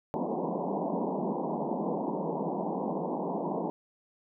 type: band-pass noise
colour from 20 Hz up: pink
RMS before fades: -32 dBFS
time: 0.14-3.7 s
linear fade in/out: 0 ms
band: 160 to 1000 Hz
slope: 96 dB/octave
effects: none